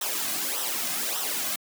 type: noise with flanger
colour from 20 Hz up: white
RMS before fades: -29 dBFS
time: 0.01-1.56 s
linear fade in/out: 5 ms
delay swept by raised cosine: 0.43 to 2.23 ms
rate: 1.7 Hz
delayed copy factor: -0.7
effects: high-pass 200 Hz 12 dB/octave